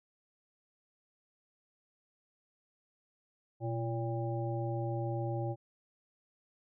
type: harmonic tone with a mistuned harmonic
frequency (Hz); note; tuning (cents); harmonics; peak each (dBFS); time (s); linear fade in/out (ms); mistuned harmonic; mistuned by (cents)
114.2; A#2; -35; 1 / 3 / 5 / 7; -34 / -39 / -41 / -42; 3.6-5.56; 50; 1; +98
effects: none